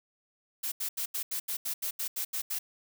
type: noise bursts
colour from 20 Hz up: blue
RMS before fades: -33 dBFS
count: 12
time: 0.63-2.59 s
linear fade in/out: 10 ms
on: 90 ms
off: 80 ms
effects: none